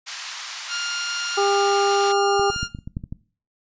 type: band-pass noise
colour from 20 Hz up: white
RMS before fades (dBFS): -34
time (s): 0.06-2.13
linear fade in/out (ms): 20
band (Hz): 900 to 6300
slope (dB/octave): 24
type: tone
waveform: 15% pulse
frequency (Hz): 1405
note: F6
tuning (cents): +10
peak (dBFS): -18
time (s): 0.68-2.69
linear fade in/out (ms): 50
type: harmonic tone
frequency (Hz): 400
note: G4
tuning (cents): +35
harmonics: 1 / 2 / 3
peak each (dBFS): -20 / -22 / -26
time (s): 1.37-2.51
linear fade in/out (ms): 10
type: clicks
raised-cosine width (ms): 5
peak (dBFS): -23 / -23 / -22 / -15 / -19 / -24 / -20 / -14 / -21 / -18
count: 10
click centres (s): 2.396 / 2.501 / 2.562 / 2.63 / 2.749 / 2.788 / 2.875 / 2.969 / 3.039 / 3.125
effects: noise-tail reverb RT60 0.4 s tail -19 dB re dry + resampled to 16000 Hz